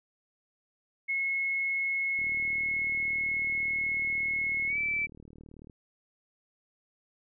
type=tone with pitch glide; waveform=sine; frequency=2178 to 2321 Hz; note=C#7 to D7; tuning=-31 to -21 cents; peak=-27 dBFS; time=1.08-5.07 s; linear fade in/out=20 ms; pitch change=+110 cents; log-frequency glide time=4.67-4.78 s
type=click train; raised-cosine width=3 ms; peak=-37 dBFS; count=135; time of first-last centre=2.19-5.698 s; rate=38.2 Hz
effects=none